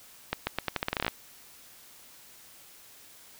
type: accelerating click train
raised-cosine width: 0.3 ms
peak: -11 dBFS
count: 14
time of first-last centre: 0.33-1.08 s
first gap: 140 ms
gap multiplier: 0.83
effects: white hiss -53 dBFS RMS until 3.39 s